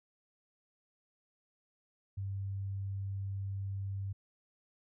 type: tone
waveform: sine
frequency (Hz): 98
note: G2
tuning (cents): 0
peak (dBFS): -35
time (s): 2.17-4.13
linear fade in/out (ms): 10
effects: none